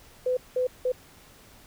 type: tone bursts at uneven times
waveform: sine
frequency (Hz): 505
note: B4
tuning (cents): +39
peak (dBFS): -22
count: 3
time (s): 0.26-0.37 / 0.56-0.67 / 0.85-0.92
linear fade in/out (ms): 5
effects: pink hiss -53 dBFS RMS until 1.66 s